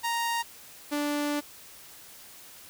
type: tone pair in turn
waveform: sawtooth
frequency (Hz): 932.3 / 292.7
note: A#5 / D4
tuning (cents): 0 / -6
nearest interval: octave + minor sixth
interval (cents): 2006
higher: first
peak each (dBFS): -23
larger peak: neither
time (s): 0.03-0.43 / 0.91-1.41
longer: second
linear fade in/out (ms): 20
effects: white hiss -49 dBFS RMS until 2.69 s